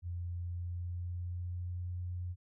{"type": "tone with pitch glide", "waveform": "sine", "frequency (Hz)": [87.31, 89.14], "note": ["F2", "F2"], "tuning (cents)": [0, 36], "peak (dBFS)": -36, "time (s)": [0.02, 2.36], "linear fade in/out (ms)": 50, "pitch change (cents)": 36, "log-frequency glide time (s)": [0.41, 1.94], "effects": []}